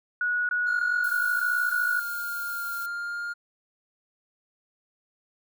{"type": "tone bursts", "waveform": "sine", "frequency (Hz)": 1460, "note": "F#6", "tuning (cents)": -24, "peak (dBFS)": -23, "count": 6, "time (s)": [0.21, 1.995], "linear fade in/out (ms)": 2, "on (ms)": 280, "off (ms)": 21}
{"type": "tone with vibrato", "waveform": "triangle", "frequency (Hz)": 1407, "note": "F6", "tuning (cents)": 12, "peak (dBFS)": -28, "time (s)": [0.66, 3.34], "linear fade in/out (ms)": 20, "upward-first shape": "triangle", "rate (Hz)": 0.82, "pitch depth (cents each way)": 10}
{"type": "noise", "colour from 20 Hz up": "violet", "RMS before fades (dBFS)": -40, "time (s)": [1.04, 2.86], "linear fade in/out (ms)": 2}
{"effects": []}